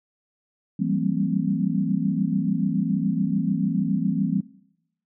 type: tone cluster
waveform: sine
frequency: 165.7 / 191.7 / 198.7 / 228.1 / 264.3 Hz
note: E3 / G3 / G3 / A#3 / C4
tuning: +9 / -38 / +24 / -37 / +18 cents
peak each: -27 dBFS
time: 0.79-4.41 s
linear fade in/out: 10 ms
effects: noise-tail reverb RT60 0.8 s tail -20 dB re dry